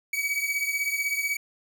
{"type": "beating tone pair", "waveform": "45% pulse", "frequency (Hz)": [2267, 2283], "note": ["C#7", "D7"], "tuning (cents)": [38, -50], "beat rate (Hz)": 16, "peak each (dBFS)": [-27, -30], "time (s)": [0.13, 1.37], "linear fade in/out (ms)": 5, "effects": []}